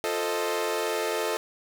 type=chord; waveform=sawtooth; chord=F dominant seventh; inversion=none; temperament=equal; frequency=349.2 / 440 / 523.3 / 622.3 Hz; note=F4 / A4 / C5 / Eb5; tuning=0 / 0 / 0 / 0 cents; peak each=-30 / -25 / -31 / -28 dBFS; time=0.04-1.37 s; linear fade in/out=0 ms; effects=none